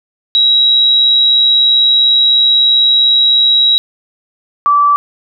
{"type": "tone pair in turn", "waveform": "sine", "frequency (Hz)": [3859, 1159.3], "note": ["B7", "D6"], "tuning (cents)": [-41, -23], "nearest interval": "octave + major sixth", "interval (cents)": 2082, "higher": "first", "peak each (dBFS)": -6, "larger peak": "neither", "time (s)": [[0.35, 3.78], [4.66, 4.96]], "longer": "first", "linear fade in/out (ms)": 0, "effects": []}